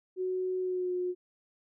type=tone with pitch glide; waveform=sine; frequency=370 to 360.9 Hz; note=F#4 to F#4; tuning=0 to -43 cents; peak=-29 dBFS; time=0.16-1.15 s; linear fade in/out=50 ms; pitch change=-43 cents; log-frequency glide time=0.6-0.93 s; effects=none